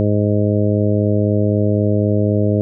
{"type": "harmonic tone", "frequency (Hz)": 103.9, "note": "G#2", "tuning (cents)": 1, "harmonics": [1, 2, 3, 4, 5, 6], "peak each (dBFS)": [-16, -19, -21, -22, -23, -24], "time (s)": [0, 2.61], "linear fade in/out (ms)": 0, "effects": []}